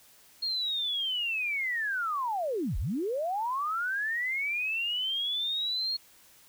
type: linear two-way sweep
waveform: sine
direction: down then up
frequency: 4299 to 30.27 to 4299 Hz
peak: -28 dBFS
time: 0.42-5.97 s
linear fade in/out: 10 ms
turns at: 2.78 s
effects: white hiss -58 dBFS RMS until 6.48 s